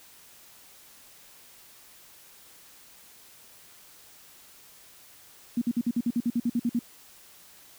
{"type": "tone bursts", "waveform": "sine", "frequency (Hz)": 238.1, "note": "A#3", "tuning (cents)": 37, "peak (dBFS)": -22, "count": 13, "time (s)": [5.57, 6.792], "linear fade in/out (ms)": 5, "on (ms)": 46, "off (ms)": 52, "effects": ["white hiss -53 dBFS RMS until 7.78 s"]}